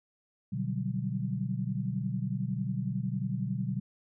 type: chord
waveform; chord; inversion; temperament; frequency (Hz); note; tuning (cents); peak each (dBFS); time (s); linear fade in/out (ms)
sine; G major seventh; first; equal; 123.47 / 146.83 / 185 / 196; B2 / D3 / F#3 / G3; 0 / 0 / 0 / 0; -34 / -36 / -35 / -36; 0.52-3.8; 10
effects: none